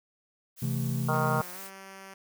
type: noise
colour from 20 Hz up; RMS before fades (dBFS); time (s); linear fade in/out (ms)
blue; -43; 0.56-1.71; 50
type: chord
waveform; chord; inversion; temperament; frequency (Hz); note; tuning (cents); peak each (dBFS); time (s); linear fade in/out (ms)
triangle; A minor; first; just; 132 / 165 / 220; C3 / E3 / A3; +16 / +2 / 0; -27 / -33 / -32; 0.62-1.41; 5
type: harmonic tone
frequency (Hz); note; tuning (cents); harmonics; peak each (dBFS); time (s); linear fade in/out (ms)
155.5; D#3; -1; 3 / 4 / 5 / 6 / 7 / 8 / 9; -34 / -34 / -34 / -34 / -34 / -34 / -34; 1.08-1.42; 10
type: tone with pitch glide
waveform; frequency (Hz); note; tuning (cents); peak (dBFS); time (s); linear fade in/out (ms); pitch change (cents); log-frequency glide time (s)
5% pulse; 179.2 to 193.17; F3 to G3; +45 to -25; -33; 1.13-2.14; 5; +130; 1.53-1.59
effects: none